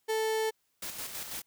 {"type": "tone", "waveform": "35% pulse", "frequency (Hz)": 440, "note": "A4", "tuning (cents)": 0, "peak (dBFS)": -26, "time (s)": [0.08, 0.51], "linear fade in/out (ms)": 20}
{"type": "noise with tremolo", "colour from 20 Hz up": "white", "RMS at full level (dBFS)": -38, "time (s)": [0.82, 1.42], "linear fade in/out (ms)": 5, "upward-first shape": "square", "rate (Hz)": 6.1, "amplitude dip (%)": 45}
{"effects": ["white hiss -75 dBFS RMS until 1.46 s"]}